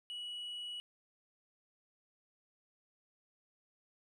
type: tone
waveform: sine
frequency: 2930 Hz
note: F#7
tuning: 18 cents flat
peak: -38 dBFS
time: 0.1-0.8 s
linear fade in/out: 0 ms
effects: tanh soft clip ceiling -40 dBFS + 13-bit